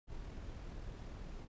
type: noise with amplitude modulation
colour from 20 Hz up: brown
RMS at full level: -45 dBFS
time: 0.07-1.48 s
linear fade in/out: 50 ms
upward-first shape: sine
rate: 40.2 Hz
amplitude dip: 30%
effects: resampled to 16000 Hz